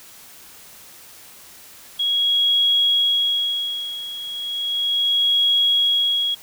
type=tone with tremolo; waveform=sine; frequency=3314 Hz; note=G#7; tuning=4 cents flat; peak=-14 dBFS; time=1.99-6.35 s; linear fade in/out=10 ms; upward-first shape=sine; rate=0.35 Hz; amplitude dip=80%; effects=white hiss -44 dBFS RMS until 6.42 s